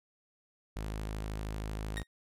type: tone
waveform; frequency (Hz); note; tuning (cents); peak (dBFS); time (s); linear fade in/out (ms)
sawtooth; 52.9; G#1; +33; -32; 0.76-2.03; 0
type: tone with exponential decay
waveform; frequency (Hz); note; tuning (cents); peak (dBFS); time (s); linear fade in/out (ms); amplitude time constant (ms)
30% pulse; 1864.7; A#6; 0; -31; 1.97-2.07; 0; 20
effects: resampled to 32000 Hz